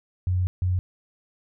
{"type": "tone bursts at uneven times", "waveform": "sine", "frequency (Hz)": 91.1, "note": "F#2", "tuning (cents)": -26, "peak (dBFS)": -20, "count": 2, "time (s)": [[0.27, 0.47], [0.62, 0.79]], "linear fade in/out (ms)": 0, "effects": []}